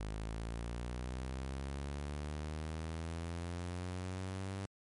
sawtooth linear sweep, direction up, 51.91 to 98 Hz, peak -35 dBFS, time 0-4.66 s, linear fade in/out 5 ms, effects MP3 48 kbps

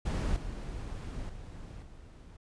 brown noise with level steps, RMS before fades -30 / -39 / -45 / -50 dBFS, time 0.05-2.37 s, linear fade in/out 10 ms, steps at 0.36 / 1.29 / 1.82 s, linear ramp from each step 5 ms, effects resampled to 22050 Hz

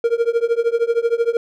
triangle tone with tremolo, 466.2 Hz, A#4, in tune, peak -9 dBFS, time 0.04-1.37 s, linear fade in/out 2 ms, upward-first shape triangle, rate 13 Hz, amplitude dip 100%, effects none

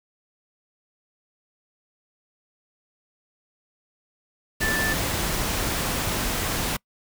sine tone in noise, 1760 Hz, A6, in tune, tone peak -24 dBFS, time 4.61-4.94 s, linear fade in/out 10 ms, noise pink, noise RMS -26 dBFS, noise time 4.6-6.77 s, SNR -1 dB, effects noise-tail reverb RT60 0.1 s tail -26 dB re dry

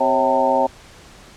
harmonic tone with a mistuned harmonic, 129.3 Hz, C3, 20 cents flat, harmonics 2 / 3 / 4 / 5 / 6 / 7, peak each -25 / -29 / -19 / -22 / -21 / -19 dBFS, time 0-0.67 s, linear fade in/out 10 ms, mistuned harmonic 4, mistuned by +83 cents, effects pink hiss -44 dBFS RMS until 1.36 s + low-pass 8000 Hz 12 dB/octave

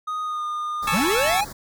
triangle tone with pitch glide, 1244.5 to 1217.5 Hz, D#6 to D#6, 0 to -38 cents, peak -23 dBFS, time 0.07-0.95 s, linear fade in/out 10 ms, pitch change -38 cents, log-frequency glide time 0.23-0.44 s
pink band-stop noise, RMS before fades -37 dBFS, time 0.82-1.53 s, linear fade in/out 10 ms, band 1900 to 3800 Hz, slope 48 dB/octave
20% pulse chord, A major seventh, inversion third, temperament equal, 830.6 / 880 / 1108.7 / 1318.5 Hz, G#5 / A5 / C#6 / E6, 0 / 0 / 0 / 0 cents, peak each -25 / -23 / -22 / -21 dBFS, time 0.87-1.41 s, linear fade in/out 5 ms
square linear sweep, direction up, 144.3 to 862 Hz, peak -21 dBFS, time 0.92-1.45 s, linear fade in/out 20 ms
effects none

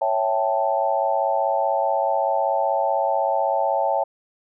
sine chord, A dominant seventh, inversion first, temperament equal, 554.4 / 659.3 / 784 / 880 Hz, C#5 / E5 / G5 / A5, 0 / 0 / 0 / 0 cents, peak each -24 dBFS, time 0.01-4.04 s, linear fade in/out 10 ms, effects none

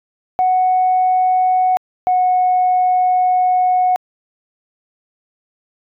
sine tone pair in turn, 740 / 733.2 Hz, F#5 / F#5, 0 / -16 cents, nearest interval unison, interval 16 cents, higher first, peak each -10 dBFS, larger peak neither, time 0.39-1.77 / 2.07-3.96 s, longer second, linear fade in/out 0 ms, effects tanh soft clip ceiling -7 dBFS

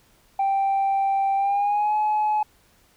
sine tone with pitch glide, 784 to 850 Hz, G5 to G#5, 0 to +40 cents, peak -17 dBFS, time 0.39-2.43 s, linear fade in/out 5 ms, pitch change +140 cents, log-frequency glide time 1.36-1.95 s, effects tanh soft clip ceiling -17 dBFS + pink hiss -59 dBFS RMS until 2.96 s

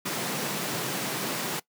pink high-pass noise, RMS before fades -31 dBFS, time 0.05-1.6 s, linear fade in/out 10 ms, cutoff 130 Hz, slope 48 dB/octave, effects noise-tail reverb RT60 0.1 s tail -20 dB re dry

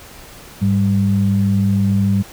sine tone pair together, 102.93 / 196 Hz, G#2 / G3, -15 / 0 cents, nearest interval major seventh, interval 1115 cents, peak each -15 / -14 dBFS, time 0.61-2.23 s, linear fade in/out 20 ms, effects tanh soft clip ceiling -5 dBFS + pink hiss -39 dBFS RMS until 2.32 s

